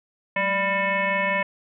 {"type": "tone with frequency modulation", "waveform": "sine", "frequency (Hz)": 1391, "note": "F6", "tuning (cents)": -7, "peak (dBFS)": -20, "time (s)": [0.36, 1.43], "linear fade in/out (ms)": 5, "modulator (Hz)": 401, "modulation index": 2.6, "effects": []}